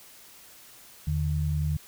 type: tone pair together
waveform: sine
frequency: 79.78 / 150.6 Hz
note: D#2 / D3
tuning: +44 / +44 cents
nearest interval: major seventh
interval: 1100 cents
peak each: -27 dBFS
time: 1.07-1.77 s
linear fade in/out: 5 ms
effects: white hiss -51 dBFS RMS until 1.87 s